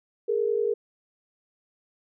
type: tone pair together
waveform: sine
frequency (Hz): 414.9 / 465.6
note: G#4 / A#4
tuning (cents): -2 / -2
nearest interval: major second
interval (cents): 200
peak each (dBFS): -25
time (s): 0.28-0.74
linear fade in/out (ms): 10
effects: none